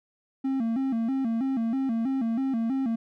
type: tone with vibrato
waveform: triangle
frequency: 246.9 Hz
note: B3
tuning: in tune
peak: -22 dBFS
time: 0.44-2.96 s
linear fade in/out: 10 ms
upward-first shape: square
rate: 3.1 Hz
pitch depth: 140 cents each way
effects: none